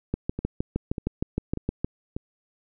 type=two click trains; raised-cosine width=3 ms; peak=-12 / -17 dBFS; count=12 / 4; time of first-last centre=0.14-1.845 / 0.39-2.165 s; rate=6.45 / 1.69 Hz; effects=none